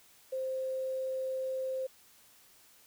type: tone with quantisation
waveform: sine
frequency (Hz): 523.3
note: C5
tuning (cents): 0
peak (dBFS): -32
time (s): 0.32-1.87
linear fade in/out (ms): 10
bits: 10
effects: white hiss -61 dBFS RMS until 2.86 s